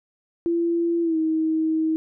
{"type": "tone with pitch glide", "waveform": "sine", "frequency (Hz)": [338.8, 317.9], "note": ["E4", "D#4"], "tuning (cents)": [48, 37], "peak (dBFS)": -19, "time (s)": [0.46, 1.96], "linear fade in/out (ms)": 0, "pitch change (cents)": -111, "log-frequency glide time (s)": [1.02, 1.17], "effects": []}